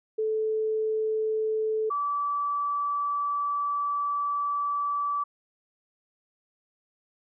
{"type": "tone pair in turn", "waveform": "sine", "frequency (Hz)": [436.3, 1155.1], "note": ["A4", "D6"], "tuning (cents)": [-15, -29], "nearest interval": "octave + perfect fourth", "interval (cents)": 1686, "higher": "second", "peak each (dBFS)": [-24, -25], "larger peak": "first", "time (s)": [[0.18, 1.9], [1.9, 5.24]], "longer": "second", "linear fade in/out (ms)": 10, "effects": []}